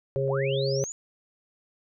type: harmonic tone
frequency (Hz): 135.8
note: C#3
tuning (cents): -35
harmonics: 1 / 3 / 4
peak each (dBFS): -28 / -28 / -28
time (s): 0.16-0.84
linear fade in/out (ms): 0
type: linear sweep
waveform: sine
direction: up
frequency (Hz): 494.7 to 7040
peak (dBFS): -33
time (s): 0.28-0.92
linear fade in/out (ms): 0
effects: none